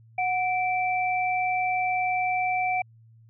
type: tone pair together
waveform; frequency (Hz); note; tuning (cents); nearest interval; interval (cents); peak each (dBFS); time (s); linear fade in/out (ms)
sine; 735 / 2333; F#5 / D7; -12 / -12; octave + minor sixth; 2000; -24 / -28; 0.18-2.82; 5
effects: added 113 Hz sine -51 dBFS peak until 3.29 s